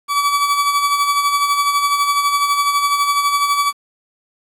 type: tone with tremolo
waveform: 40% pulse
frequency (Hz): 1146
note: D6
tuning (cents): -43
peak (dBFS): -11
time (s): 0.08-3.73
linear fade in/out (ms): 50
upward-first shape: sine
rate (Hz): 12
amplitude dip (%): 50
effects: resampled to 32000 Hz + 8-bit